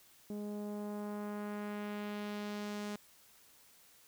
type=tone with low-pass filter sweep; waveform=sawtooth; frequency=207.3 Hz; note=G#3; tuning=3 cents flat; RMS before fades=-41 dBFS; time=0.3-2.96 s; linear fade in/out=2 ms; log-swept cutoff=450 to 8400 Hz; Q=0.99; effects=white hiss -63 dBFS RMS until 4.07 s